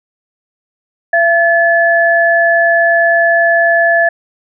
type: tone pair together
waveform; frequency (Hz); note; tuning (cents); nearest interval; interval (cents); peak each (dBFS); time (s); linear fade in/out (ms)
sine; 676 / 1724.7; E5 / A6; +43 / -35; octave + major third; 1622; -10; 1.13-4.09; 5
effects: none